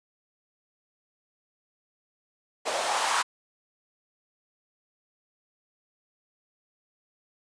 blue noise with band-pass filter sweep, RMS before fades -27 dBFS, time 2.65-3.23 s, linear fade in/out 20 ms, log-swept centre 570 to 1100 Hz, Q 2.9, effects resampled to 22050 Hz

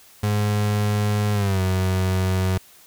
35% pulse tone with pitch glide, 104.3 to 93.46 Hz, G#2 to F#2, +8 to +18 cents, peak -17 dBFS, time 0.23-2.58 s, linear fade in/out 5 ms, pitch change -190 cents, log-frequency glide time 1.33-1.61 s, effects white hiss -50 dBFS RMS until 2.86 s

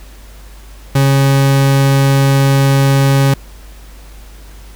40% pulse tone, 137.2 Hz, C#3, 17 cents flat, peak -7 dBFS, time 0.95-3.34 s, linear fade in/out 5 ms, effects added 50 Hz sine -33 dBFS peak until 4.75 s + pink hiss -42 dBFS RMS until 4.75 s

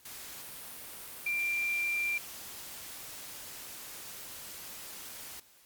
sine tone in noise, 2371 Hz, D7, 16 cents sharp, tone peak -29 dBFS, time 1.26-2.18 s, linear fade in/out 5 ms, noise white, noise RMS -45 dBFS, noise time 0.05-5.4 s, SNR +13 dB, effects white hiss -61 dBFS RMS until 5.65 s + Opus 48 kbps

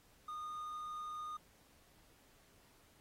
triangle tone, 1227 Hz, D#6, 25 cents flat, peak -40 dBFS, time 0.28-1.37 s, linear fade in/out 5 ms, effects pink hiss -68 dBFS RMS until 3 s + AAC 48 kbps

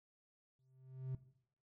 triangle tone with exponential growth, 130.6 Hz, C3, 3 cents flat, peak -34 dBFS, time 0.59-1.15 s, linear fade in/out 2 ms, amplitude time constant 120 ms, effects noise-tail reverb RT60 0.7 s tail -18 dB re dry + tanh soft clip ceiling -31 dBFS

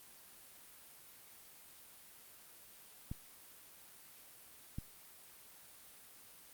clicks, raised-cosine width 5 ms, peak -28 dBFS, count 2, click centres 3.115 / 4.785 s, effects white hiss -58 dBFS RMS until 6.53 s + Opus 32 kbps

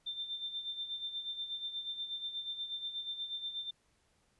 sine tone with tremolo, 3577 Hz, A7, 28 cents sharp, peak -35 dBFS, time 0.06-3.71 s, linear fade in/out 10 ms, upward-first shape sine, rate 8.3 Hz, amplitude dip 65%, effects pink hiss -73 dBFS RMS until 4.39 s + resampled to 24000 Hz

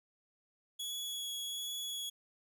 sawtooth tone with vibrato, 3363 Hz, G#7, 21 cents sharp, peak -35 dBFS, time 0.79-2.1 s, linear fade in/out 10 ms, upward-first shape sine, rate 1.3 Hz, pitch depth 10 cents each way, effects none

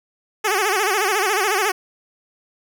10% pulse tone with vibrato, 401.2 Hz, G4, 40 cents sharp, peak -9 dBFS, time 0.44-1.72 s, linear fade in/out 10 ms, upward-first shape sine, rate 14 Hz, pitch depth 150 cents each way, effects none

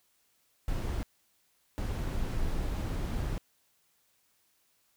brown noise bursts at uneven times, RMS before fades -32 dBFS, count 2, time 0.68-1.03 / 1.78-3.38 s, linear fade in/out 0 ms, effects white hiss -71 dBFS RMS until 4.96 s

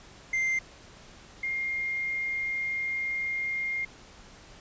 triangle / sine tone pair in turn, 2093 / 2122 Hz, C7 / C7, 0 / +24 cents, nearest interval unison, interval 24 cents, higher second, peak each -23 / -28 dBFS, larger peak first, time 0.33-0.59 / 1.43-3.85 s, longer second, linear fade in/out 5 ms, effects pink hiss -51 dBFS RMS until 4.6 s + resampled to 16000 Hz

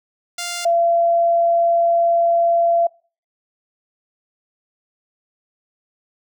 5% pulse / sine tone pair in turn, 698.5 / 680.6 Hz, F5 / F5, 0 / -45 cents, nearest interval unison, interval 45 cents, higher first, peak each -13 / -13 dBFS, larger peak neither, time 0.38-0.65 / 0.65-2.87 s, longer second, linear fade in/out 5 ms, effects noise-tail reverb RT60 0.4 s tail -25 dB re dry

